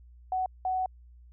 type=tone bursts at uneven times; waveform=sine; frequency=746 Hz; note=F#5; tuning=14 cents sharp; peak=-26 dBFS; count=2; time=0.32-0.46 / 0.65-0.86 s; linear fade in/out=2 ms; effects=added 60 Hz sine -50 dBFS peak until 1.32 s